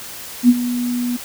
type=tone with ADSR envelope; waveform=sine; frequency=244 Hz; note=B3; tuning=21 cents flat; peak=-4 dBFS; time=0.43-1.17 s; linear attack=59 ms; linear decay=45 ms; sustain=-14 dB; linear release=12 ms; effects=white hiss -33 dBFS RMS until 1.24 s